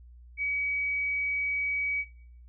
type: tone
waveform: sine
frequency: 2270 Hz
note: C#7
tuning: 41 cents sharp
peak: -27 dBFS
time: 0.37-2.05 s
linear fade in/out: 50 ms
effects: noise-tail reverb RT60 0.6 s tail -17 dB re dry + added 60 Hz sine -48 dBFS peak until 2.48 s